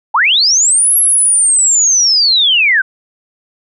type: linear two-way sweep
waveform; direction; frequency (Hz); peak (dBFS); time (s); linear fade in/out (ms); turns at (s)
sine; up then down; 787 to 11350 to 1478; -7; 0.14-2.82; 10; 0.97
effects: none